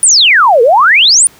sine exponential two-way sweep, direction down then up, 9910 to 442 to 9910 Hz, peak -3 dBFS, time 0.03-1.27 s, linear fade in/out 0 ms, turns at 0.62 s, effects pink hiss -41 dBFS RMS until 1.39 s + high-pass 80 Hz 12 dB/octave

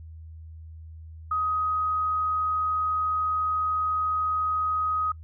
sine tone, 1257 Hz, D#6, 17 cents sharp, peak -23 dBFS, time 1.31-5.12 s, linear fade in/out 5 ms, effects noise-tail reverb RT60 0.1 s tail -25 dB re dry + added 80 Hz sine -40 dBFS peak until 5.23 s

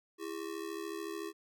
square ring-modulated tone, 369.1 Hz, F#4, 4 cents flat, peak -36 dBFS, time 0.18-1.33 s, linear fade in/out 50 ms, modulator 36.8 Hz, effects none

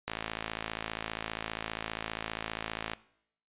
click train, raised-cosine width 0.3 ms, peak -17 dBFS, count 158, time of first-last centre 0.08-2.935 s, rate 55 Hz, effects noise-tail reverb RT60 0.7 s tail -20 dB re dry + resampled to 8000 Hz

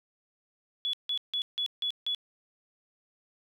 triangle tone bursts, 3402 Hz, G#7, 41 cents sharp, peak -24 dBFS, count 6, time 0.85-2.148 s, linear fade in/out 0 ms, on 83 ms, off 160 ms, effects tanh soft clip ceiling -26 dBFS + 11-bit

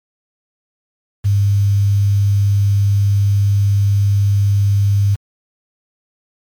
sine tone with quantisation, 100.5 Hz, G2, 44 cents sharp, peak -10 dBFS, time 1.24-5.16 s, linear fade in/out 20 ms, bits 6, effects MP3 96 kbps

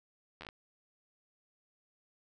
slowing click train, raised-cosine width 0.3 ms, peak -29 dBFS, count 6, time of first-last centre 0.41-0.489 s, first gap 11 ms, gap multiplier 1.18, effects none

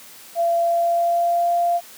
sine tone with pitch glide, 680 to 693.1 Hz, F5 to F5, -46 to -13 cents, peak -16 dBFS, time 0.35-1.81 s, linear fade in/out 50 ms, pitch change +33 cents, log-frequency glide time 0.57-1.54 s, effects white hiss -43 dBFS RMS until 1.97 s + high-pass 150 Hz 12 dB/octave

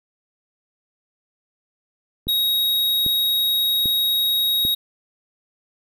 click train, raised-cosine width 3 ms, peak -17 dBFS, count 4, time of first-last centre 2.27-4.651 s, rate 1.26 Hz
square tone, 3786 Hz, A#7, 26 cents sharp, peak -18 dBFS, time 2.28-4.75 s, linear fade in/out 10 ms
effects none

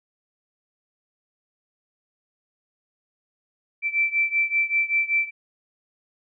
sine beating tone pair, 2332 / 2337.2 Hz, D7 / D7, -13 / -9 cents, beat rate 5.2 Hz, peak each -22 / -24 dBFS, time 3.82-5.31 s, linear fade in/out 50 ms, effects none

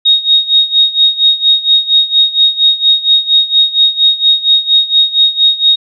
sine tone with tremolo, 3743 Hz, A#7, 6 cents sharp, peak -3 dBFS, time 0.05-5.76 s, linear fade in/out 10 ms, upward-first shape sine, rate 4.3 Hz, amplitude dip 85%, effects none

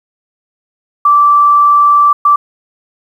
sine tone bursts at uneven times, 1166 Hz, D6, 13 cents flat, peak -4 dBFS, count 2, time 1.05-2.13 / 2.25-2.36 s, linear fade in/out 5 ms, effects 7-bit

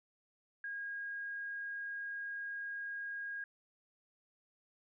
sine tone, 1632 Hz, G#6, 31 cents flat, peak -39 dBFS, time 0.64-3.44 s, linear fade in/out 2 ms, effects none

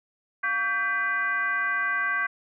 sine tone with frequency modulation, 1568 Hz, G6, in tune, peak -23 dBFS, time 0.43-2.27 s, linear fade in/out 10 ms, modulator 431 Hz, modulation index 1, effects none

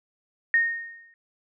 sine tone with exponential decay, 1849 Hz, A#6, 15 cents flat, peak -15 dBFS, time 0.54-1.14 s, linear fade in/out 1 ms, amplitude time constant 130 ms, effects none

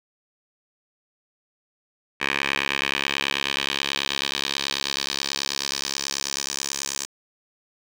10% pulse tone with band-pass filter sweep, 69.3 Hz, C#2, in tune, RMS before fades -27 dBFS, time 2.2-7.06 s, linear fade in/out 20 ms, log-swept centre 2300 to 6700 Hz, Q 2.1, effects none

